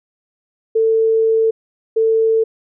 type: tone bursts at uneven times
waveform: sine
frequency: 446.5 Hz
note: A4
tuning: 25 cents sharp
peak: -11 dBFS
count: 2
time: 0.75-1.51 / 1.96-2.44 s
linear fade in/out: 10 ms
effects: none